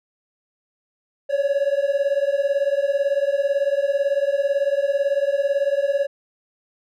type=beating tone pair; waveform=triangle; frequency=552 / 570 Hz; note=C#5 / C#5; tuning=-7 / +48 cents; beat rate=18 Hz; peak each=-19 dBFS; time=1.29-6.07 s; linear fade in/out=20 ms; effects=none